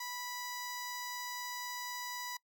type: tone with notch filter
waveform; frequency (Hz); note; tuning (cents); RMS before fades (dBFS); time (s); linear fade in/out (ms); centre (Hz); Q
10% pulse; 984; B5; -7; -42; 0-2.37; 5; 3100; 1.6
effects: noise-tail reverb RT60 0.1 s tail -22 dB re dry